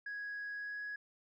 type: tone with pitch glide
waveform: sine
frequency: 1661.2 to 1671.8 Hz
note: G#6 to G#6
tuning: 0 to +11 cents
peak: -38 dBFS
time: 0.06-0.96 s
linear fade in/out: 5 ms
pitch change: +11 cents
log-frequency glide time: 0.54-0.83 s
effects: tanh soft clip ceiling -37 dBFS

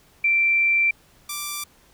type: tone pair in turn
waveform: sine / 5% pulse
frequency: 2349 / 1174.5 Hz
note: D7 / D6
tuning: 0 / 0 cents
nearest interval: octave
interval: 1200 cents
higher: first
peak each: -16 / -16 dBFS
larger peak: neither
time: 0.24-0.91 / 1.29-1.64 s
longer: first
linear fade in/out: 5 ms
effects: pink hiss -56 dBFS RMS until 1.93 s

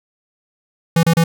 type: tone bursts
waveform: square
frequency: 166.3 Hz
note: E3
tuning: 16 cents sharp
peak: -11 dBFS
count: 3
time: 0.96-1.24 s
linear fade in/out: 5 ms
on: 72 ms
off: 32 ms
effects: none

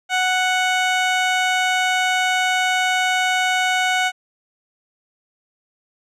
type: tone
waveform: 15% pulse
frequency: 740 Hz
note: F#5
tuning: in tune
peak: -10 dBFS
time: 0.09-4.12 s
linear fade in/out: 50 ms
effects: low-pass 7000 Hz 12 dB/octave

